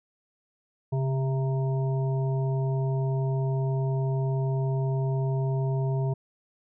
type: harmonic tone with a mistuned harmonic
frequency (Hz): 132.7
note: C3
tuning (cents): +25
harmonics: 1 / 3 / 5 / 7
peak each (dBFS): -24 / -34 / -38 / -41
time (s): 0.92-6.14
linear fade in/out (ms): 10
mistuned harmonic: 1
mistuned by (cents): +27
effects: none